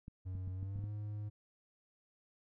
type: clicks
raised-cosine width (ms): 5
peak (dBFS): -35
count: 7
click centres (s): 0.081 / 0.352 / 0.477 / 0.629 / 0.76 / 0.79 / 0.84
type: tone with pitch glide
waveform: triangle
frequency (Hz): 92.8 to 104.77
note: F#2 to G#2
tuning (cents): +6 to +16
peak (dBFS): -37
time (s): 0.25-1.3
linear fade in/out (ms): 20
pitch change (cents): +210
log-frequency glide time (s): 0.54-0.9
effects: none